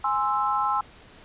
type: chord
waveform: sine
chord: Ab augmented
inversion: none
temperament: equal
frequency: 830.6 / 1046.5 / 1318.5 Hz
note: Ab5 / C6 / E6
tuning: 0 / 0 / 0 cents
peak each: -26 dBFS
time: 0.04-0.81 s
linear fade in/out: 5 ms
effects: pink hiss -50 dBFS RMS until 1.24 s + resampled to 8000 Hz

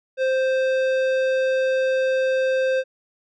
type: tone with tanh clipping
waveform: sine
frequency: 523.3 Hz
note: C5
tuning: in tune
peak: -20 dBFS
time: 0.17-2.84 s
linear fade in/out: 50 ms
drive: 14 dB
effects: none

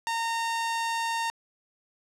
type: tone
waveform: sawtooth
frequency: 918 Hz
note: A#5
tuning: 27 cents flat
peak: -23 dBFS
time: 0.07-1.3 s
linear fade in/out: 0 ms
effects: low-pass 9000 Hz 12 dB/octave

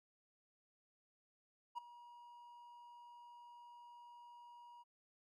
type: tone with ADSR envelope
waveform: triangle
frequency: 957 Hz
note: A#5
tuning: 45 cents sharp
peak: -37 dBFS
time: 1.75-4.84 s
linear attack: 29 ms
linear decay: 10 ms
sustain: -17 dB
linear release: 27 ms
effects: none

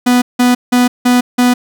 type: tone bursts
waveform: 45% pulse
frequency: 246.9 Hz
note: B3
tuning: in tune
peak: -7 dBFS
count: 5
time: 0.06-1.54 s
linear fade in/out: 10 ms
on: 160 ms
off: 170 ms
effects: none

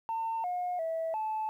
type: tone with pitch steps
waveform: sine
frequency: 903 / 718 / 652 / 870 Hz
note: A5 / F5 / E5 / A5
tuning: +45 / +48 / -19 / -20 cents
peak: -29 dBFS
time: 0.09-1.49 s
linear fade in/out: 0 ms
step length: 350 ms
effects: tanh soft clip ceiling -27 dBFS + 11-bit

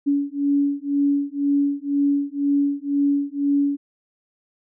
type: beating tone pair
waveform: sine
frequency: 282.5 / 284.5 Hz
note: C#4 / C#4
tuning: +33 / +45 cents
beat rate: 2 Hz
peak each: -21 dBFS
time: 0.06-3.77 s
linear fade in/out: 20 ms
effects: none

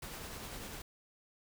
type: noise with tremolo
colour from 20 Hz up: pink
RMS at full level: -44 dBFS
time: 0.02-0.82 s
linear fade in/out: 5 ms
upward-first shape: triangle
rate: 10 Hz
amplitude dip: 30%
effects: none

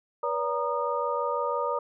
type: tone cluster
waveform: sine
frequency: 486 / 572 / 938 / 1225 Hz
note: B4 / D5 / A#5 / D#6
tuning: -28 / -46 / +11 / -27 cents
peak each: -31 dBFS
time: 0.23-1.79 s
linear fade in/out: 5 ms
effects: none

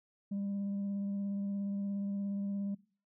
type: tone with vibrato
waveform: sine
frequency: 199.6 Hz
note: G3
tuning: 32 cents sharp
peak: -31 dBFS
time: 0.31-2.75 s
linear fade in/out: 10 ms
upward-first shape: sine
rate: 17 Hz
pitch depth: 15 cents each way
effects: noise-tail reverb RT60 0.4 s tail -22 dB re dry + tanh soft clip ceiling -32 dBFS

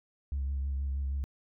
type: tone with vibrato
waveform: sine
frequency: 68.6 Hz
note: C#2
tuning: 17 cents flat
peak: -28 dBFS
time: 0.32-1.24 s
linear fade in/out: 0 ms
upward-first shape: triangle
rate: 6.3 Hz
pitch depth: 43 cents each way
effects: tanh soft clip ceiling -27 dBFS

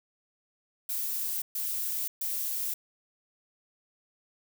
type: noise bursts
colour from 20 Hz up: violet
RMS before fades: -32 dBFS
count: 3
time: 0.89-2.74 s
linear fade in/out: 5 ms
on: 530 ms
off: 130 ms
effects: none

